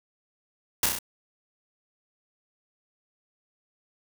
white noise with echo, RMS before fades -22 dBFS, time 0.83-0.86 s, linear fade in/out 2 ms, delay 32 ms, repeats 4, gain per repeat -3 dB, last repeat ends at 0.988 s, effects none

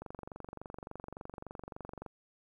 click train, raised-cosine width 1 ms, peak -29 dBFS, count 49, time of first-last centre 0.02-2.063 s, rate 23.5 Hz, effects 11-bit

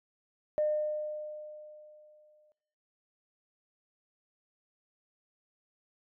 sine tone with exponential decay, 606 Hz, D#5, 46 cents flat, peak -24 dBFS, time 0.58-2.52 s, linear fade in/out 0 ms, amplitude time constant 420 ms, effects noise-tail reverb RT60 0.8 s tail -22 dB re dry + tanh soft clip ceiling -20 dBFS

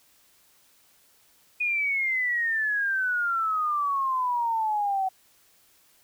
sine exponential sweep, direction down, 2477 to 751 Hz, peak -23 dBFS, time 1.6-5.09 s, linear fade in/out 10 ms, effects white hiss -61 dBFS RMS until 6.03 s

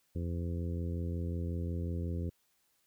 harmonic tone, 85.5 Hz, F2, 36 cents flat, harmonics 1 / 2 / 3 / 4 / 5 / 6, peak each -34 / -40 / -44 / -46 / -48 / -50 dBFS, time 0.15-2.3 s, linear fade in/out 10 ms, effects white hiss -74 dBFS RMS until 2.86 s

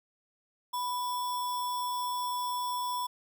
sine tone with sample-and-hold, 987.8 Hz, B5, in tune, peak -30 dBFS, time 0.73-3.07 s, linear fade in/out 10 ms, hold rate 4410 Hz, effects none

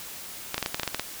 clicks, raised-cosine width 0.2 ms, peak -9 dBFS, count 10, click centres 0.544 / 0.58 / 0.627 / 0.661 / 0.745 / 0.797 / 0.833 / 0.877 / 0.946 / 0.996 s, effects white hiss -40 dBFS RMS until 1.2 s

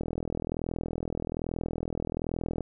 click train, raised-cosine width 2 ms, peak -18 dBFS, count 108, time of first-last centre 0.01-2.607 s, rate 41.2 Hz, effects none

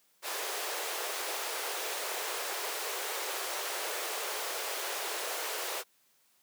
pink high-pass noise, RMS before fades -36 dBFS, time 0.22-5.84 s, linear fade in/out 50 ms, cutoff 390 Hz, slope 48 dB/octave, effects white hiss -69 dBFS RMS until 6.42 s + high-pass 150 Hz 12 dB/octave

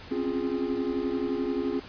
triangle chord, Db major seventh, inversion third, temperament equal with one note detuned, 261.6 / 273.1 / 349.2 / 415.3 Hz, C4 / Db4 / F4 / Ab4, 0 / -26 / 0 / 0 cents, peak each -30 dBFS, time 0.11-1.8 s, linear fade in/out 5 ms, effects pink hiss -45 dBFS RMS until 1.88 s + resampled to 11025 Hz

